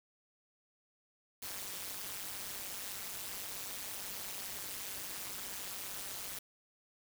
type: noise with amplitude modulation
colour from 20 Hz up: white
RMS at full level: -39 dBFS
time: 1.42-6.39 s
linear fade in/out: 5 ms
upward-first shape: sine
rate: 197 Hz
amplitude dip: 95%
effects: none